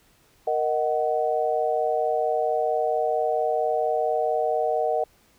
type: chord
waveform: sine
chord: D# minor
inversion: second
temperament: just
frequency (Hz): 466.7 / 622.3 / 746.7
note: A#4 / D#5 / F#5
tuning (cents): +2 / 0 / +16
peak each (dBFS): -26 / -25 / -25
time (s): 0.47-5.04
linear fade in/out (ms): 5
effects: pink hiss -60 dBFS RMS until 5.38 s